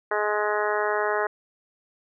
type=harmonic tone; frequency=210 Hz; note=G#3; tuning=19 cents sharp; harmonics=2 / 3 / 4 / 5 / 6 / 7 / 8 / 9; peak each=-27 / -29 / -30 / -31 / -32 / -32 / -33 / -34 dBFS; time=0.11-1.27 s; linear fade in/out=5 ms; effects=none